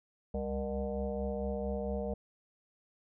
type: tone with frequency modulation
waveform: sine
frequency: 335.3 Hz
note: E4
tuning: 30 cents sharp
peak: -32 dBFS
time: 0.34-2.14 s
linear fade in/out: 5 ms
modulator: 135 Hz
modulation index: 2.4
effects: none